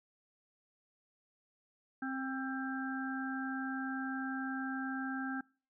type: harmonic tone with a mistuned harmonic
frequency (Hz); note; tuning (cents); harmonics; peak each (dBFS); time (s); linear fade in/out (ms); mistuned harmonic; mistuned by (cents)
264.4; C4; +18; 1 / 3 / 5 / 6; -37 / -45 / -46 / -42; 2.02-5.41; 5; 5; +16
effects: noise-tail reverb RT60 0.4 s tail -25 dB re dry